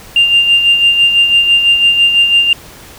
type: tone with tremolo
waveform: sine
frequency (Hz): 2794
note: F7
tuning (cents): 0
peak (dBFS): -3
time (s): 0.16-2.53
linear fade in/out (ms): 2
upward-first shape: sine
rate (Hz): 6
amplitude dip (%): 55
effects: tanh soft clip ceiling 0 dBFS + pink hiss -35 dBFS RMS until 2.98 s